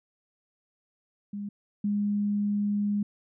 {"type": "tone pair in turn", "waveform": "sine", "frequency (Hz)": [203.6, 205.3], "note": ["G#3", "G#3"], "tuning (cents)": [-34, -20], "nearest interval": "unison", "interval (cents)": 14, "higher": "second", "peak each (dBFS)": [-32, -24], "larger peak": "second", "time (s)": [[1.33, 1.49], [1.84, 3.03]], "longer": "second", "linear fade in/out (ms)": 5, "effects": []}